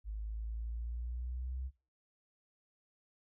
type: exponential sweep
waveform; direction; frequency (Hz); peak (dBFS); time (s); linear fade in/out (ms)
sine; up; 51.91 to 65.3; -37; 0.04-1.71; 50
effects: noise-tail reverb RT60 0.4 s tail -21 dB re dry